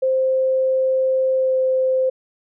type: tone with pitch glide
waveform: sine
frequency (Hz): 523.3 to 520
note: C5 to C5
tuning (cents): 0 to -11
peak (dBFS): -15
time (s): 0.02-2.1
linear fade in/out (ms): 10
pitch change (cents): -11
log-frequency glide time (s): 1.35-1.57
effects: none